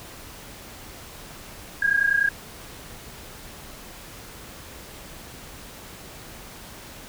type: tone pair together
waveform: sine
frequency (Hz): 1614.9 / 1645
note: G#6 / G#6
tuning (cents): -49 / -17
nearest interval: unison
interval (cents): 32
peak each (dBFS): -21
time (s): 1.82-2.29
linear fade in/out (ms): 5
effects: pink hiss -42 dBFS RMS until 7.08 s